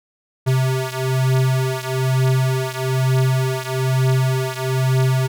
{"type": "beating tone pair", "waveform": "square", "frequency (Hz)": [130, 131.1], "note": ["C3", "C3"], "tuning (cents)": [-11, 4], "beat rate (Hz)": 1.1, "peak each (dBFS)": [-19, -21], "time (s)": [0.46, 5.28], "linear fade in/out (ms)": 20, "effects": []}